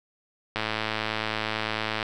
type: click train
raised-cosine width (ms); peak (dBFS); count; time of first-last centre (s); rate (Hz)
0.3; -11; 161; 0.56-2.028; 109
effects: none